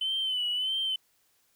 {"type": "tone with vibrato", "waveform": "triangle", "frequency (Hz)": 3033, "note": "F#7", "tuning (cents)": 42, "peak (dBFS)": -24, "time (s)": [0.01, 0.96], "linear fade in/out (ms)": 5, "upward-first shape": "sine", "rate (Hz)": 1.6, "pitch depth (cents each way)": 61, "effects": ["tanh soft clip ceiling -24 dBFS", "white hiss -69 dBFS RMS until 1.55 s"]}